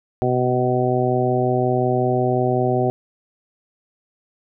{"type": "harmonic tone with a mistuned harmonic", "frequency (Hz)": 125.5, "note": "B2", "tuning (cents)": 28, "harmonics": [1, 2, 3, 4, 5, 6], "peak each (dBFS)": [-22, -25, -21, -27, -24, -24], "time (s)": [0.22, 2.9], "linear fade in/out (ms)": 0, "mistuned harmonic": 1, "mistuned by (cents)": 18, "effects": []}